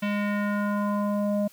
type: tone with low-pass filter sweep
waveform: square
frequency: 205.4 Hz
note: G#3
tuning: 19 cents flat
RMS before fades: -26 dBFS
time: 0.02-1.48 s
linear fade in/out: 10 ms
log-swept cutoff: 2700 to 590 Hz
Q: 2.5
effects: white hiss -55 dBFS RMS until 1.52 s